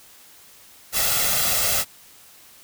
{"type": "noise with comb filter", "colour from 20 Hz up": "white", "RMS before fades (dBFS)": -21, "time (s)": [0.92, 1.85], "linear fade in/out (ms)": 50, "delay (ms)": 1.5, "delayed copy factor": 0.65, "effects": ["white hiss -49 dBFS RMS until 2.63 s"]}